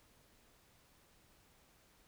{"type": "silence", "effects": ["pink hiss -68 dBFS RMS until 2.07 s"]}